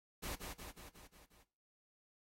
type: noise with echo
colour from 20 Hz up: pink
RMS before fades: -43 dBFS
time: 0.22-0.36 s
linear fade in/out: 20 ms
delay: 180 ms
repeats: 6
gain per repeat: -4 dB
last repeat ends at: 1.44 s
effects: noise-tail reverb RT60 0.4 s tail -18 dB re dry + AAC 48 kbps